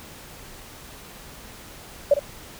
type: tone with echo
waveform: sine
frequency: 573 Hz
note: D5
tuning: 43 cents flat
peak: -11 dBFS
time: 2.11-2.14 s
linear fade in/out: 5 ms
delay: 54 ms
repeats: 1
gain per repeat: -10 dB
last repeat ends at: 2.194 s
effects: pink hiss -43 dBFS RMS until 2.59 s